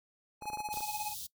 square tone with tremolo, 843 Hz, G#5, 26 cents sharp, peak -34 dBFS, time 0.41-1.15 s, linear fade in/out 50 ms, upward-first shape sine, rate 17 Hz, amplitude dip 75%
clicks, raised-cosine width 1 ms, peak -32 dBFS, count 10, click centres 0.423 / 0.456 / 0.501 / 0.533 / 0.573 / 0.604 / 0.688 / 0.741 / 0.773 / 0.806 s
white band-stop noise, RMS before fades -42 dBFS, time 0.72-1.27 s, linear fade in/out 10 ms, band 170 to 3300 Hz, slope 48 dB/octave
effects noise-tail reverb RT60 0.1 s tail -21 dB re dry

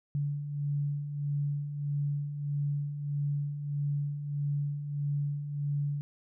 sine beating tone pair, 142.9 / 144.5 Hz, D3 / D3, -47 / -28 cents, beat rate 1.6 Hz, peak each -38 / -30 dBFS, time 0.15-6.01 s, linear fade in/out 0 ms, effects none

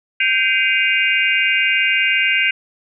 sine tone cluster, 1563 / 2066 / 2298 / 2489 / 2800 Hz, G6 / C7 / D7 / D#7 / F7, -6 / -22 / -38 / 0 / +4 cents, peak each -20 dBFS, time 0.2-2.51 s, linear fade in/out 5 ms, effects none

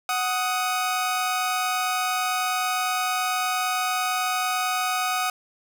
sawtooth tone pair together, 741 / 1251.3 Hz, F#5 / D#6, +2 / +9 cents, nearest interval major sixth, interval 907 cents, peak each -22 dBFS, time 0.09-5.3 s, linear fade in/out 2 ms, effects none

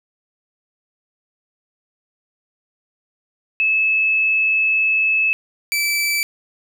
sine / sawtooth tone pair in turn, 2602 / 2318 Hz, E7 / D7, -23 / -23 cents, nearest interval major second, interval 200 cents, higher first, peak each -14 dBFS, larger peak neither, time 3.6-5.33 / 5.72-6.23 s, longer first, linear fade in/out 0 ms, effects none

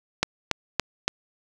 click train, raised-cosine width 0.2 ms, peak -3 dBFS, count 4, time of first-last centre 0.23-1.08 s, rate 3.53 Hz, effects none

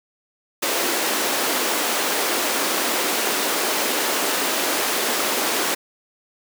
pink high-pass noise, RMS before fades -22 dBFS, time 0.62-5.75 s, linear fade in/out 10 ms, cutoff 290 Hz, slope 24 dB/octave, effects none

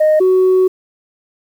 sine tone pair in turn, 618 / 372.5 Hz, D#5 / F#4, -12 / +12 cents, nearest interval major sixth, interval 876 cents, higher first, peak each -6 dBFS, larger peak neither, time 0-0.2 / 0.2-0.68 s, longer second, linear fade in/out 10 ms, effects tanh soft clip ceiling -6 dBFS + 7-bit

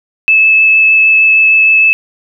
sine tone with vibrato, 2610 Hz, E7, 18 cents flat, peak -4 dBFS, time 0.28-1.93 s, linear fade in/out 0 ms, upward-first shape triangle, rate 6.5 Hz, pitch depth 9 cents each way, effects none

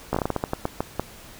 slowing click train, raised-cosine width 1 ms, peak -9 dBFS, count 13, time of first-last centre 0.13-0.996 s, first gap 15 ms, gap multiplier 1.26, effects pink hiss -45 dBFS RMS until 1.39 s

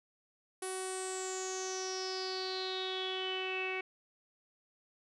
sawtooth tone with low-pass filter sweep, 375 Hz, F#4, 23 cents sharp, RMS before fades -38 dBFS, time 0.62-3.81 s, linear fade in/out 5 ms, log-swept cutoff 10000 to 2400 Hz, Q 9.9, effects none

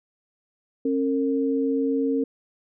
sine tone pair together, 271.7 / 457 Hz, C#4 / A#4, -35 / -34 cents, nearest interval major sixth, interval 901 cents, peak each -22 / -25 dBFS, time 0.85-2.24 s, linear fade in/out 5 ms, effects none

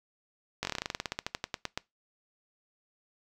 slowing click train, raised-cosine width 0.2 ms, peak -14 dBFS, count 21, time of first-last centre 0.63-1.775 s, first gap 20 ms, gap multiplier 1.1, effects noise-tail reverb RT60 0.2 s tail -22 dB re dry

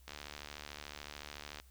click train, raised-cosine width 0.2 ms, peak -27 dBFS, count 113, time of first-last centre 0.08-1.6 s, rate 73.7 Hz, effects added 63 Hz sine -58 dBFS peak until 1.7 s + white hiss -68 dBFS RMS until 1.7 s

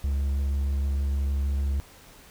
triangle tone with vibrato, 69.4 Hz, C#2, 3 cents sharp, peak -21 dBFS, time 0.04-1.8 s, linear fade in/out 0 ms, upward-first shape sine, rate 6.4 Hz, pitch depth 10 cents each way, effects pink hiss -51 dBFS RMS until 2.3 s

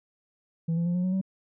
sine tone with pitch steps, 164.81 / 169.64 / 174.61 / 179.73 / 184.99 / 190.41 Hz, E3 / E3 / F3 / F3 / F#3 / F#3, 0 / +50 / 0 / +50 / 0 / +50 cents, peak -21 dBFS, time 0.68-1.214 s, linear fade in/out 10 ms, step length 89 ms, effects tanh soft clip ceiling -23 dBFS

